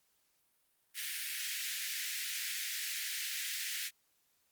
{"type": "high-pass noise", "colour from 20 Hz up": "pink", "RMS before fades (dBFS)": -39, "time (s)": [0.94, 3.91], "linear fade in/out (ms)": 50, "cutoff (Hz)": 1700, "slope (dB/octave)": 48, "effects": ["white hiss -75 dBFS RMS until 4.51 s", "Opus 48 kbps"]}